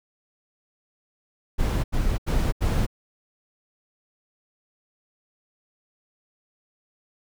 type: noise bursts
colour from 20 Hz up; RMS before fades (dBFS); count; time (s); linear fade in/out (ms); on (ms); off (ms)
brown; -22; 4; 1.58-2.866; 20; 260; 82
effects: none